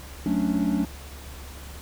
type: chord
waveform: triangle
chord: D major seventh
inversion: first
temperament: equal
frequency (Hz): 185 / 220 / 277.2 / 293.7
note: F#3 / A3 / C#4 / D4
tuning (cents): 0 / 0 / 0 / 0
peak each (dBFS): -25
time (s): 0.26-0.85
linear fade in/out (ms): 2
effects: added 69 Hz sine -40 dBFS peak until 1.81 s + pink hiss -44 dBFS RMS until 1.81 s